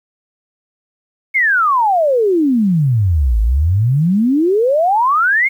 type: exponential two-way sweep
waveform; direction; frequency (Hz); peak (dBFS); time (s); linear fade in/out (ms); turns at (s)
sine; down then up; 2217 to 51.6 to 2217; -10; 1.34-5.49; 20; 3.4
effects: 8-bit